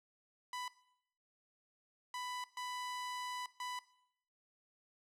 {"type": "tone bursts at uneven times", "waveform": "sawtooth", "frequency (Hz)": 994, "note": "B5", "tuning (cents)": 11, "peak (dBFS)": -37, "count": 4, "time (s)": [[0.53, 0.68], [2.14, 2.44], [2.57, 3.46], [3.6, 3.79]], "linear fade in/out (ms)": 2, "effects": ["noise-tail reverb RT60 0.7 s tail -18 dB re dry", "low-pass 10000 Hz 12 dB/octave"]}